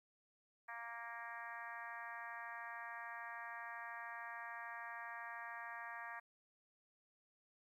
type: harmonic tone with a mistuned harmonic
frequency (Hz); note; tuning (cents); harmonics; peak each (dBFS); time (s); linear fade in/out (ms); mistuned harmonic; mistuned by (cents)
233.1; A#3; 0; 3 / 4 / 5 / 6 / 7 / 8 / 9 / 10; -55 / -53 / -53 / -61 / -52 / -52 / -62 / -62; 0.68-6.2; 10; 9; +16
effects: 13-bit